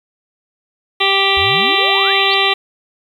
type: harmonic tone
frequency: 392 Hz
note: G4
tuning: in tune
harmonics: 1 / 2 / 3 / 5 / 6 / 7 / 8 / 9 / 10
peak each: -20 / -20 / -20 / -20 / -20 / -20 / -20 / -20 / -20 dBFS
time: 1-2.54 s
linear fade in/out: 10 ms
type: exponential sweep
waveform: sine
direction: up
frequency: 70 to 4700 Hz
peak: -24 dBFS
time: 1.37-2.34 s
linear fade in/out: 0 ms
effects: 7-bit